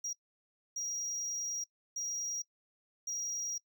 triangle tone bursts at uneven times, 5710 Hz, F8, 37 cents sharp, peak -34 dBFS, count 4, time 0.04-0.13 / 0.76-1.64 / 1.96-2.42 / 3.07-3.58 s, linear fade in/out 5 ms, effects noise-tail reverb RT60 0.1 s tail -22 dB re dry

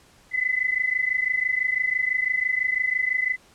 sine tone pair together, 2004 / 2030 Hz, B6 / B6, +25 / +47 cents, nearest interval unison, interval 22 cents, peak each -24 dBFS, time 0.31-3.37 s, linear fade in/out 50 ms, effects pink hiss -55 dBFS RMS until 3.54 s + low-pass 10000 Hz 12 dB/octave

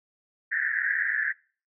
pink band-pass noise, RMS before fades -27 dBFS, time 0.51-1.33 s, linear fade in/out 20 ms, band 1600 to 1900 Hz, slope 96 dB/octave, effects noise-tail reverb RT60 0.4 s tail -24 dB re dry

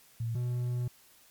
sine / triangle tone pair in turn, 115.2 / 122.79 Hz, A#2 / B2, -20 / -10 cents, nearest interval minor second, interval 110 cents, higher second, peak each -30 / -27 dBFS, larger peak second, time 0.2-0.35 / 0.35-0.88 s, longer second, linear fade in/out 5 ms, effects white hiss -60 dBFS RMS until 1.3 s + MP3 96 kbps

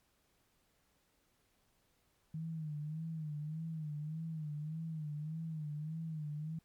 sine tone with vibrato, 155.56 Hz, D#3, in tune, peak -38 dBFS, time 2.34-6.59 s, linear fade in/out 5 ms, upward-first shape sine, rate 1.7 Hz, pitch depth 84 cents each way, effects pink hiss -75 dBFS RMS until 6.64 s + MP3 96 kbps

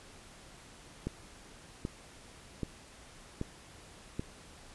click train, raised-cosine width 3 ms, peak -21 dBFS, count 5, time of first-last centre 1.07-4.195 s, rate 1.28 Hz, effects pink hiss -54 dBFS RMS until 4.74 s + resampled to 24000 Hz

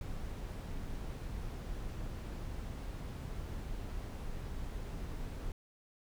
brown noise, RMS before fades -41 dBFS, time 0.01-5.52 s, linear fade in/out 2 ms, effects none

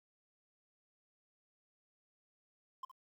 triangle tone with echo, 1046.5 Hz, C6, in tune, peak -38 dBFS, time 2.83-2.85 s, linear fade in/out 5 ms, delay 65 ms, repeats 1, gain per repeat -12 dB, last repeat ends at 2.915 s, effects 12-bit

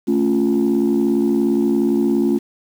sine chord, A augmented, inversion none, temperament equal, 220 / 277.2 / 349.2 Hz, A3 / C#4 / E#4, 0 / 0 / 0 cents, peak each -17 dBFS, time 0.07-2.39 s, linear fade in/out 20 ms, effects tanh soft clip ceiling -9 dBFS + 7-bit

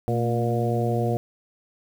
harmonic tone with a mistuned harmonic, 118.6 Hz, A#2, 30 cents sharp, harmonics 1 / 2 / 3 / 4 / 5 / 6, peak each -24 / -29 / -30 / -28 / -32 / -30 dBFS, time 0.08-1.17 s, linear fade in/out 0 ms, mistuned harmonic 2, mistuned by -58 cents, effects 8-bit

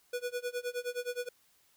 square tone with tremolo, 489.4 Hz, B4, 16 cents flat, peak -32 dBFS, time 0.13-1.29 s, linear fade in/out 5 ms, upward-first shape sine, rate 9.6 Hz, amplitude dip 95%, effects white hiss -68 dBFS RMS until 1.76 s

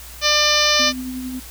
harmonic tone, 597 Hz, D5, 28 cents sharp, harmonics 1 / 2 / 3 / 4 / 5 / 6 / 7 / 8 / 9 / 10, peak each -23 / -23 / -23 / -23 / -23 / -23 / -23 / -23 / -23 / -23 dBFS, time 0.21-0.93 s, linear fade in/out 50 ms
sine tone with tremolo, 255.2 Hz, C4, 43 cents flat, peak -24 dBFS, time 0.79-1.4 s, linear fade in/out 10 ms, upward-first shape triangle, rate 11 Hz, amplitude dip 35%
effects added 60 Hz sine -39 dBFS peak until 1.5 s + white hiss -39 dBFS RMS until 1.5 s

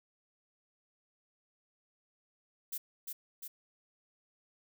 violet noise with echo, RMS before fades -38 dBFS, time 2.72-2.78 s, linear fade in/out 10 ms, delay 350 ms, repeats 2, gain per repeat -3 dB, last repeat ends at 3.48 s, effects none

